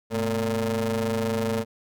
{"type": "ring-modulated tone", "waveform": "30% pulse", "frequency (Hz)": 116.54, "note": "A#2", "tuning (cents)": 0, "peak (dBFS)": -18, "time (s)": [0.1, 1.65], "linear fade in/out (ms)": 50, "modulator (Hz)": 337, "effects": []}